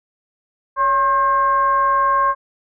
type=tone with frequency modulation; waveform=sine; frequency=1075 Hz; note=C6; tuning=47 cents sharp; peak=-13 dBFS; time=0.76-2.35 s; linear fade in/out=50 ms; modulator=512 Hz; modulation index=0.49; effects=none